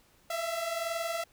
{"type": "tone pair together", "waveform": "sawtooth", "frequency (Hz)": [652.9, 674], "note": ["E5", "E5"], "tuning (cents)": [-17, 38], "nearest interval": "minor second", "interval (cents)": 55, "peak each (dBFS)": [-33, -29], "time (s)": [0.3, 1.24], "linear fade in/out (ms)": 5, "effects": ["pink hiss -64 dBFS RMS until 1.32 s"]}